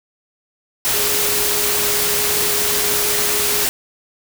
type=tone in noise; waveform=sine; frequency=415.3 Hz; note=G#4; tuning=in tune; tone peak=-26 dBFS; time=0.94-3.65 s; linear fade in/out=0 ms; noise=white; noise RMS=-18 dBFS; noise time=0.85-3.69 s; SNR=-11 dB; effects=none